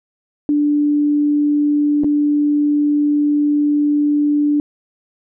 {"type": "tone with dropouts", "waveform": "sine", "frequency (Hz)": 293.7, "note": "D4", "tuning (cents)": 0, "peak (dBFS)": -12, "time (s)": [0.49, 4.6], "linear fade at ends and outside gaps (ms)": 1, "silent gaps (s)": [2.036, 2.044], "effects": []}